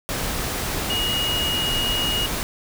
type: tone in noise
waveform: sine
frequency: 2879 Hz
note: F#7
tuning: 48 cents flat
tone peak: -22 dBFS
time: 0.9-2.26 s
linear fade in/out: 0 ms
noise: pink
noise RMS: -26 dBFS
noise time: 0.09-2.43 s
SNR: +1 dB
effects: none